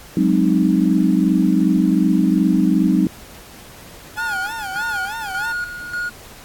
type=chord; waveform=sine; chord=Ab dominant seventh; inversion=third; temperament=equal with one note detuned; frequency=185 / 207.7 / 261.6 / 309.5 Hz; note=Gb3 / Ab3 / C4 / Eb4; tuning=0 / 0 / 0 / -9 cents; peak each=-17 / -19 / -19 / -18 dBFS; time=0.17-3.07 s; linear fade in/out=2 ms
type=tone with vibrato; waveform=40% pulse; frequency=830.6 Hz; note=G#5; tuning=in tune; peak=-26 dBFS; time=4.16-5.53 s; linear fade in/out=20 ms; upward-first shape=sine; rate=3.2 Hz; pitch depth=160 cents each way
type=tone with tremolo; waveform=triangle; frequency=1440 Hz; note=F#6; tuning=47 cents flat; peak=-19 dBFS; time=4.17-6.1 s; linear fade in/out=20 ms; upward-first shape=square; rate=1.7 Hz; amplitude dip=60%
effects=pink hiss -41 dBFS RMS until 6.44 s + AAC 64 kbps